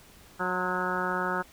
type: harmonic tone with a mistuned harmonic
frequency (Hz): 182.6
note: F#3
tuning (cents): -23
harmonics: 1 / 2 / 3 / 4 / 5 / 6 / 7 / 8 / 9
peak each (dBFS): -36 / -35 / -37 / -38 / -34 / -39 / -33 / -33 / -39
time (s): 0.39-1.43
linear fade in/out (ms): 20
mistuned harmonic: 6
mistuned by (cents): -55
effects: pink hiss -54 dBFS RMS until 1.52 s